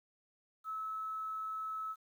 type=tone with quantisation; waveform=sine; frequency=1299 Hz; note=E6; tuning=26 cents flat; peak=-37 dBFS; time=0.64-1.96 s; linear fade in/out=50 ms; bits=11; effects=none